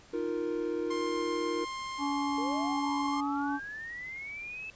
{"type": "chord", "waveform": "triangle", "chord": "Eb suspended second", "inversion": "none", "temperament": "just", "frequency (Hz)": [311.1, 350, 466.7], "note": ["Eb4", "F4", "Bb4"], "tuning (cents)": [0, 4, 2], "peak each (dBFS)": [-34, -32, -32], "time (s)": [0.13, 1.65], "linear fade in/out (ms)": 10}
{"type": "tone", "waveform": "sawtooth", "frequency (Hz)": 1057, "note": "C6", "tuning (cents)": 17, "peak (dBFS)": -32, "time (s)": [0.9, 3.21], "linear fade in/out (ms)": 10}
{"type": "harmonic tone", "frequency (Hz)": 283.6, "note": "C#4", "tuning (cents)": 40, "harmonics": [1, 3, 4], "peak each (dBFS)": [-31, -34, -40], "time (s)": [1.98, 3.6], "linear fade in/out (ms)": 50}
{"type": "linear sweep", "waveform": "sine", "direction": "up", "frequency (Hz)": [440, 2637], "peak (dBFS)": -38, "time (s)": [2.38, 4.7], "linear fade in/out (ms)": 0}
{"effects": ["pink hiss -56 dBFS RMS until 4.75 s", "resampled to 16000 Hz"]}